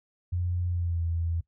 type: tone with pitch glide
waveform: sine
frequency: 88.5 to 83.73 Hz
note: F2 to E2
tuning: +23 to +28 cents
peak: -26 dBFS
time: 0.32-1.41 s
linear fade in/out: 10 ms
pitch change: -95 cents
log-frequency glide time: 0.68-1.03 s
effects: noise-tail reverb RT60 0.1 s tail -18 dB re dry